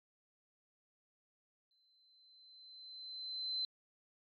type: tone with exponential growth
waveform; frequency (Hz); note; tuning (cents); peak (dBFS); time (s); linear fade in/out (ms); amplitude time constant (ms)
sine; 4065; B7; +49; -34; 1.71-3.65; 1; 420
effects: AAC 64 kbps